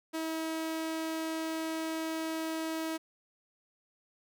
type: tone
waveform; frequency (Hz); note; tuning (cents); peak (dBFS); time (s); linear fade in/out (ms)
sawtooth; 321.4; E4; -44; -29; 0.13-2.98; 20
effects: none